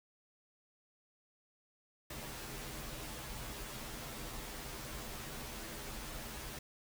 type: noise with comb filter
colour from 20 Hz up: pink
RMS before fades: -45 dBFS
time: 2.1-6.59 s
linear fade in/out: 5 ms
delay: 11 ms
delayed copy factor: -0.95
effects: none